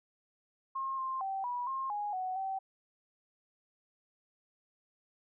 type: tone with pitch steps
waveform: sine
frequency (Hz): 1071 / 1054 / 775 / 976 / 1066 / 827 / 744 / 770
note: C6 / C6 / G5 / B5 / C6 / G#5 / F#5 / G5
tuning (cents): +40 / +12 / -20 / -21 / +32 / -8 / +9 / -31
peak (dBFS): -33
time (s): 0.75-2.59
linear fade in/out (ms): 10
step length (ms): 230
effects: none